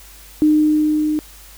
sine tone with level ramp, 305 Hz, D#4, 34 cents flat, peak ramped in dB -9 to -16 dBFS, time 0.42-1.19 s, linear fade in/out 0 ms, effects added 50 Hz sine -43 dBFS peak until 1.57 s + white hiss -43 dBFS RMS until 1.57 s

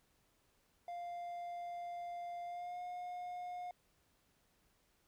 triangle tone with pitch glide, 698.5 to 716.1 Hz, F5 to F5, 0 to +43 cents, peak -40 dBFS, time 0.88-3.71 s, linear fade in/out 2 ms, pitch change +43 cents, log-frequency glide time 2.45-2.81 s, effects pink hiss -75 dBFS RMS until 5.07 s

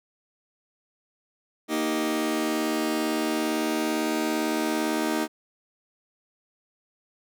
sawtooth chord, Eb major, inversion second, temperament just, 233.3 / 311.1 / 388.9 Hz, Bb3 / Eb4 / G4, +2 / 0 / -14 cents, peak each -26 / -22 / -28 dBFS, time 1.68-5.28 s, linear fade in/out 50 ms, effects none

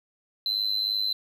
triangle tone with amplitude modulation, 4054 Hz, B7, 45 cents sharp, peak -18 dBFS, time 0.46-1.13 s, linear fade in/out 2 ms, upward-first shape sine, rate 103 Hz, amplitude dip 95%, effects tanh soft clip ceiling -17 dBFS

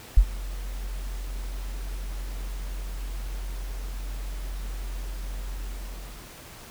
sine tone with ADSR envelope, 45.02 Hz, F#1, 47 cents flat, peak -7 dBFS, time 0.17-6.35 s, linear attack 6 ms, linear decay 64 ms, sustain -23 dB, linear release 730 ms, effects tanh soft clip ceiling -5 dBFS + pink hiss -45 dBFS RMS until 6.7 s

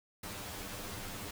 pink noise with comb filter, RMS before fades -43 dBFS, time 0.23-1.31 s, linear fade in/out 5 ms, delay 10 ms, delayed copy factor +0.8, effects none

